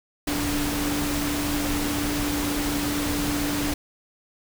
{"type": "tone in noise", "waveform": "sine", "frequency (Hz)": 291.4, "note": "D4", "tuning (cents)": -13, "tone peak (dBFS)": -26, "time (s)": [0.27, 3.74], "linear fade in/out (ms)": 5, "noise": "pink", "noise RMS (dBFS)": -28, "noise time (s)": [0.27, 3.74], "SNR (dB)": -1, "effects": []}